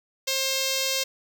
5% pulse tone with notch filter, 532 Hz, C5, 29 cents sharp, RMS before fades -26 dBFS, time 0.27-1.04 s, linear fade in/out 10 ms, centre 1300 Hz, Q 0.71, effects none

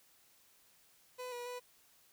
30% pulse tone with pitch steps, 501 / 485 / 493.5 Hz, B4 / B4 / B4, +25 / -31 / -1 cents, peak -39 dBFS, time 1.18-1.6 s, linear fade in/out 20 ms, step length 140 ms, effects white hiss -67 dBFS RMS until 2.12 s

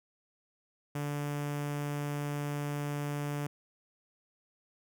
sawtooth tone with notch filter, 145.4 Hz, D3, 17 cents flat, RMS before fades -35 dBFS, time 0.95-3.47 s, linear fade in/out 5 ms, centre 4100 Hz, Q 1.9, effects none

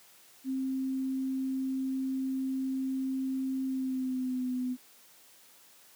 sine tone with pitch glide, 264.2 to 252.1 Hz, C4 to B3, +17 to +36 cents, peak -29 dBFS, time 0.44-4.77 s, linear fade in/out 50 ms, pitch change -81 cents, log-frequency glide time 3.65-4.51 s, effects white hiss -58 dBFS RMS until 5.95 s + high-pass 150 Hz 12 dB/octave

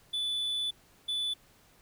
triangle tone pair in turn, 3478 / 3478 Hz, A7 / A7, -21 / -21 cents, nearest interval unison, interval 0 cents, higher neither, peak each -28 / -28 dBFS, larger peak neither, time 0.13-0.71 / 1.08-1.34 s, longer first, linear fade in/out 10 ms, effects pink hiss -62 dBFS RMS until 1.81 s

